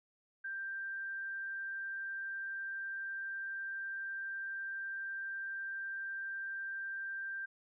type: tone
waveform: sine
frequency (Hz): 1578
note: G6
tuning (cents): +11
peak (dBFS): -38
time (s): 0.44-7.46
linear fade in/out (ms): 10
effects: none